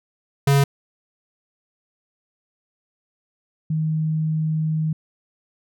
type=tone pair in turn; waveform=square / sine; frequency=139.8 / 157.02 Hz; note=C#3 / D#3; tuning=+15 / +16 cents; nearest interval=major second; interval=201 cents; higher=second; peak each=-14 / -19 dBFS; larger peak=first; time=0.47-0.64 / 3.7-4.93 s; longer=second; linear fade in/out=5 ms; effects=none